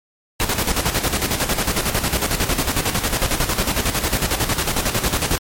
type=noise with tremolo; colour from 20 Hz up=pink; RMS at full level=-18 dBFS; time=0.4-5.38 s; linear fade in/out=0 ms; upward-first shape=square; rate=11 Hz; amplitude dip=60%; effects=MP3 64 kbps